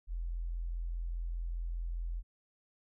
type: tone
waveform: sine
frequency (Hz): 42.47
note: F1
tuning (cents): -48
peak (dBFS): -34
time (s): 0.07-2.23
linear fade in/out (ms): 50
effects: none